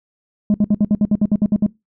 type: tone bursts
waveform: sine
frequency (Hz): 208.1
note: G#3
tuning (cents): +4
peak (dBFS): -8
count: 12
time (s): 0.5-1.664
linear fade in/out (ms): 2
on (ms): 42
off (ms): 60
effects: noise-tail reverb RT60 0.2 s tail -24 dB re dry + tanh soft clip ceiling -10 dBFS